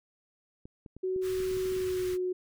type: clicks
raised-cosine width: 3 ms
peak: -33 dBFS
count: 11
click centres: 0.655 / 0.862 / 0.966 / 1.162 / 1.403 / 1.512 / 1.57 / 1.658 / 1.721 / 1.764 / 1.806 s
type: tone with pitch glide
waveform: sine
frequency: 373.3 to 365.6 Hz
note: F#4 to F#4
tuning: +15 to -21 cents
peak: -28 dBFS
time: 1.03-2.33 s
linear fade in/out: 10 ms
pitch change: -36 cents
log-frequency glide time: 1.73-2.09 s
type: band-stop noise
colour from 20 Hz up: pink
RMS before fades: -44 dBFS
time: 1.21-2.18 s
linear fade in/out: 50 ms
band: 160 to 1100 Hz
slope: 48 dB/octave
effects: none